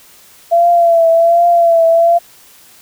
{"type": "tone with vibrato", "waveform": "sine", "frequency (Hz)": 676, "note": "E5", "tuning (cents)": 43, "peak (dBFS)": -6, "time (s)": [0.51, 2.19], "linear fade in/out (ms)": 20, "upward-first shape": "triangle", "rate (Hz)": 1.3, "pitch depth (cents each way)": 49, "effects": ["white hiss -43 dBFS RMS until 2.81 s"]}